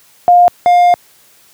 sine / triangle tone pair in turn, 707 / 707 Hz, F5 / F5, +21 / +21 cents, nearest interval unison, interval 0 cents, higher neither, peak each -3 dBFS, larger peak neither, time 0.28-0.48 / 0.66-0.94 s, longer second, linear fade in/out 0 ms, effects white hiss -47 dBFS RMS until 1.53 s + high-pass 80 Hz 12 dB/octave

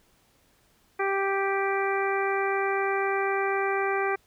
harmonic tone, 392 Hz, G4, in tune, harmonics 1 / 2 / 3 / 4 / 5 / 6, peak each -27 / -30 / -32 / -33 / -34 / -35 dBFS, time 0.99-4.16 s, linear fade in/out 10 ms, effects pink hiss -64 dBFS RMS until 4.26 s

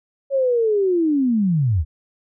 sine linear sweep, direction down, 557 to 67.2 Hz, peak -15 dBFS, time 0.3-1.85 s, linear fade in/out 50 ms, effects none

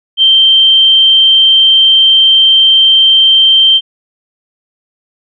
sine tone, 3136 Hz, G7, in tune, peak -3 dBFS, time 0.17-3.81 s, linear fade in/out 50 ms, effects none

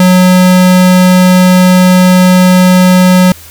square tone, 182.9 Hz, F#3, 20 cents flat, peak -3 dBFS, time 0-3.32 s, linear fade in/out 2 ms, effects added 83 Hz sine -36 dBFS peak until 3.5 s + white hiss -33 dBFS RMS until 3.5 s

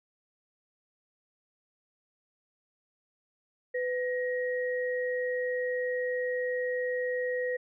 sine tone pair together, 500 / 1887.7 Hz, B4 / A#6, +21 / +21 cents, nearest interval octave + major seventh, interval 2300 cents, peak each -29 / -35 dBFS, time 3.74-7.57 s, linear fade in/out 10 ms, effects none

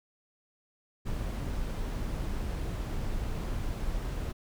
brown noise, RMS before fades -33 dBFS, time 1.05-4.33 s, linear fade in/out 20 ms, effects none

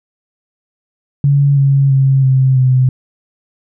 sine tone with pitch steps, 141.3 / 138.07 / 134.92 / 131.84 / 128.83 Hz, C#3 / C#3 / C#3 / C3 / C3, +34 / -7 / -46 / +14 / -26 cents, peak -7 dBFS, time 1.24-2.89 s, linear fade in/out 2 ms, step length 330 ms, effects none

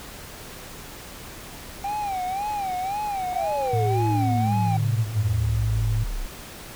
triangle tone with vibrato, 784 Hz, G5, in tune, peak -23 dBFS, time 1.84-4.77 s, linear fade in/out 5 ms, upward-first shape sine, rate 1.9 Hz, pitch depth 130 cents each way
sine exponential sweep, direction down, 740 to 30.87 Hz, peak -25 dBFS, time 3.33-6.26 s, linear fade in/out 0 ms
sine tone with pitch glide, 110 to 108.99 Hz, A2 to A2, 0 to -16 cents, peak -21 dBFS, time 3.73-6.04 s, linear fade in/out 5 ms, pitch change -16 cents, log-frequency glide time 3.94-4.45 s
effects pink hiss -40 dBFS RMS until 6.75 s

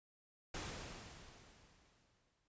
pink noise with exponential decay, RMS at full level -43 dBFS, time 0.54-2.48 s, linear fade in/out 5 ms, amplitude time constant 420 ms, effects noise-tail reverb RT60 0.1 s tail -24 dB re dry + resampled to 16000 Hz

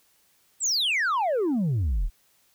sine exponential sweep, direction down, 8260 to 32.7 Hz, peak -19 dBFS, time 0.6-2.1 s, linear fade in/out 50 ms, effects tanh soft clip ceiling -21 dBFS + white hiss -64 dBFS RMS until 2.54 s

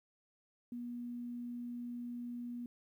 sine tone, 241.1 Hz, B3, 41 cents flat, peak -40 dBFS, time 0.72-2.66 s, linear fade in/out 2 ms, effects 12-bit

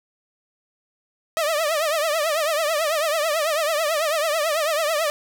sawtooth tone with vibrato, 622.3 Hz, D#5, in tune, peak -16 dBFS, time 1.37-5.1 s, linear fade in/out 0 ms, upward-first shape triangle, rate 9.1 Hz, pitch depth 150 cents each way, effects none

